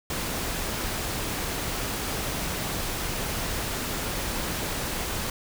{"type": "noise", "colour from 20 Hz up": "pink", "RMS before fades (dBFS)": -30, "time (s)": [0.1, 5.3], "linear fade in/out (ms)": 2, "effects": []}